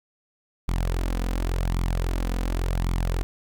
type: tone with flanger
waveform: sawtooth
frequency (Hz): 43.65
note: F1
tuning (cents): 0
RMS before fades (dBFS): -25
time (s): 0.68-3.23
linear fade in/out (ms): 0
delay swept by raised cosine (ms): 0.88 to 4.08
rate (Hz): 0.9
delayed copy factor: +0.55
effects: none